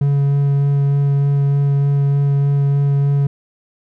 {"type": "tone with vibrato", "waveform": "triangle", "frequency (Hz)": 140.9, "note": "C#3", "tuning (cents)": 29, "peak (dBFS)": -10, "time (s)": [0.01, 3.27], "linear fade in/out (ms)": 5, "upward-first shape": "sine", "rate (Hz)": 3.3, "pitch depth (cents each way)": 9, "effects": []}